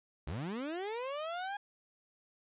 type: linear sweep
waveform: 30% pulse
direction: up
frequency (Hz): 59.8 to 825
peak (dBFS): -34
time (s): 0.27-1.57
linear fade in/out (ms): 5
effects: resampled to 8000 Hz + 12-bit